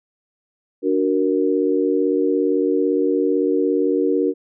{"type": "chord", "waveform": "sine", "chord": "D augmented", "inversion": "none", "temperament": "equal with one note detuned", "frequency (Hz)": [292.3, 370, 466.2], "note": ["D4", "F#4", "A#4"], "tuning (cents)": [-8, 0, 0], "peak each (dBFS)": -20, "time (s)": [0.82, 4.34], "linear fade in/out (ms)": 50, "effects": []}